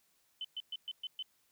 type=tone bursts; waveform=sine; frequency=3041 Hz; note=F#7; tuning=47 cents sharp; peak=-37 dBFS; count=6; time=0.41-1.226 s; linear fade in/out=2 ms; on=36 ms; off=120 ms; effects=white hiss -73 dBFS RMS until 1.51 s